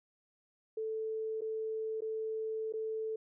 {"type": "tone with dropouts", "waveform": "sine", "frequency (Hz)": 440, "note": "A4", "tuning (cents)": 0, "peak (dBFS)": -34, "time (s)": [0.77, 3.16], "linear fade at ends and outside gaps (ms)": 5, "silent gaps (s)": [[1.409, 1.417], [2.007, 2.019], [2.725, 2.736]], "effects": []}